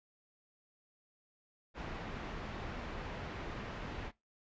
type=low-pass noise; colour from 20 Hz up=pink; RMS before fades=-43 dBFS; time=1.74-4.12 s; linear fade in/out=50 ms; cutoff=2400 Hz; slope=12 dB/octave; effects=noise-tail reverb RT60 0.2 s tail -20 dB re dry + resampled to 16000 Hz